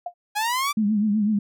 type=tone with exponential decay; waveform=sine; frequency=704 Hz; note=F5; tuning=14 cents sharp; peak=-23 dBFS; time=0.06-0.14 s; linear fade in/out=5 ms; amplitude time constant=16 ms
type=linear sweep; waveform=sawtooth; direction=up; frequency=816 to 1181 Hz; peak=-18 dBFS; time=0.35-0.73 s; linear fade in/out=20 ms
type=tone with vibrato; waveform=sine; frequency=210.5 Hz; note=G#3; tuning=24 cents sharp; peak=-18 dBFS; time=0.77-1.39 s; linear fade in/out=5 ms; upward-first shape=triangle; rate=8 Hz; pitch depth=91 cents each way
effects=none